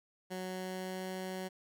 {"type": "tone with pitch glide", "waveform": "15% pulse", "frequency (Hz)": [185, 186.72], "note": ["F#3", "F#3"], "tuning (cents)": [0, 16], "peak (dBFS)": -32, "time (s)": [0.3, 1.49], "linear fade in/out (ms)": 20, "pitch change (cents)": 16, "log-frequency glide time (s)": [0.4, 1.09], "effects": []}